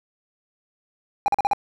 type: tone bursts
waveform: triangle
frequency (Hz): 810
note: G#5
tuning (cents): -43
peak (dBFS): -14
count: 5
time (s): 1.26-1.533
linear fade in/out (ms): 0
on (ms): 21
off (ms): 42
effects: none